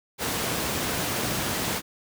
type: high-pass noise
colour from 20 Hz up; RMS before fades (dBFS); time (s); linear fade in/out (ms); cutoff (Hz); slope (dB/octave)
pink; -28; 0.18-1.82; 50; 100; 12
effects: none